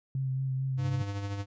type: tone with vibrato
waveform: sine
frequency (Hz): 132.5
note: C3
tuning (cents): +22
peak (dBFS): -28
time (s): 0.15-1.02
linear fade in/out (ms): 2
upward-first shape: sine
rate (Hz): 4.5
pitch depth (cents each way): 21
type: tone with tremolo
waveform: square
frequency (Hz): 100.4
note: G2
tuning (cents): +42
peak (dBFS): -31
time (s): 0.77-1.46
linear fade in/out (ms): 50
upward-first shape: triangle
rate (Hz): 13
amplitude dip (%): 50
effects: resampled to 16000 Hz